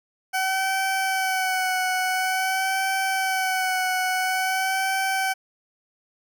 20% pulse tone with vibrato, 755 Hz, F#5, 35 cents sharp, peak -17 dBFS, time 0.33-5.34 s, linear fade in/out 20 ms, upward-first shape sine, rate 0.48 Hz, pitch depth 32 cents each way, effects none

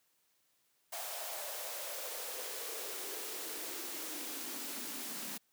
white noise with high-pass filter sweep, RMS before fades -42 dBFS, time 0.92-5.38 s, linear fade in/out 10 ms, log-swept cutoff 700 to 220 Hz, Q 4.6, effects white hiss -75 dBFS RMS until 5.52 s + high-pass 100 Hz 12 dB/octave

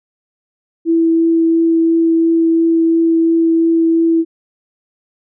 sine tone with vibrato, 329.6 Hz, E4, in tune, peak -9 dBFS, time 0.85-4.25 s, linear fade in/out 50 ms, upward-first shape triangle, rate 2.9 Hz, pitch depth 9 cents each way, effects none

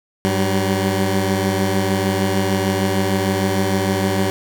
15% pulse tone pair together, 98.4 / 190.21 Hz, G2 / F#3, +7 / +48 cents, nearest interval major seventh, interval 1141 cents, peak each -13 dBFS, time 0.25-4.3 s, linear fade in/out 0 ms, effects none

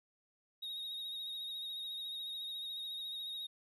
triangle tone with vibrato, 3756 Hz, A#7, 12 cents sharp, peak -39 dBFS, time 0.62-3.47 s, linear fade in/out 10 ms, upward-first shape sine, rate 14 Hz, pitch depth 33 cents each way, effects none

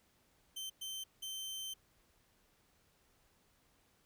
sawtooth tone bursts at uneven times, 3100 Hz, G7, 20 cents flat, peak -38 dBFS, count 3, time 0.56-0.7 / 0.81-1.04 / 1.22-1.74 s, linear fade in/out 10 ms, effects pink hiss -72 dBFS RMS until 4.05 s

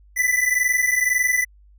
square tone pair together, 1981.1 / 2003 Hz, B6 / B6, +5 / +24 cents, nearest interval unison, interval 19 cents, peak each -21 dBFS, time 0.16-1.45 s, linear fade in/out 20 ms, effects added 50 Hz sine -48 dBFS peak until 1.78 s

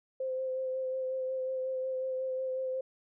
sine tone with vibrato, 520 Hz, C5, 11 cents flat, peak -31 dBFS, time 0.2-2.81 s, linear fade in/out 5 ms, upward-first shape sine, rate 5.5 Hz, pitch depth 17 cents each way, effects none

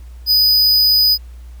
square tone, 4978 Hz, D#8, in tune, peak -10 dBFS, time 0.26-1.18 s, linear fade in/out 50 ms, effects added 60 Hz sine -32 dBFS peak until 1.6 s + pink hiss -53 dBFS RMS until 1.6 s

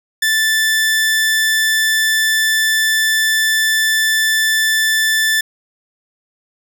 sawtooth tone, 1760 Hz, A6, in tune, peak -9 dBFS, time 0.22-5.41 s, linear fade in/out 5 ms, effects none

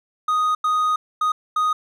triangle tone bursts at uneven times, 1244.5 Hz, D#6, in tune, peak -15 dBFS, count 4, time 0.28-0.55 / 0.64-0.96 / 1.21-1.32 / 1.56-1.73 s, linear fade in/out 5 ms, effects none

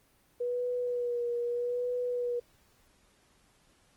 sine tone with vibrato, 485 Hz, B4, 31 cents flat, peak -29 dBFS, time 0.4-2.4 s, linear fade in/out 10 ms, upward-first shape sine, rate 0.8 Hz, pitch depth 29 cents each way, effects pink hiss -66 dBFS RMS until 3.96 s + Opus 24 kbps

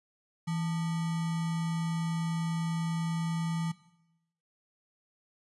sine tone with sample-and-hold, 165.1 Hz, E3, 3 cents sharp, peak -29 dBFS, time 0.47-3.72 s, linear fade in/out 10 ms, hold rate 1050 Hz, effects noise-tail reverb RT60 0.9 s tail -18 dB re dry + resampled to 24000 Hz

